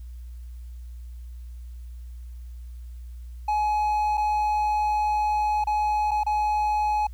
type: tone with dropouts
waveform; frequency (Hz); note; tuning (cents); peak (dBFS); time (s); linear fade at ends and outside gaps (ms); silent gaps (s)
triangle; 844; G#5; +28; -19; 3.48-7.07; 5; 4.173-4.177 / 5.641-5.67 / 6.11-6.114 / 6.235-6.264
effects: added 60 Hz sine -36 dBFS peak until 7.13 s + white hiss -64 dBFS RMS until 7.13 s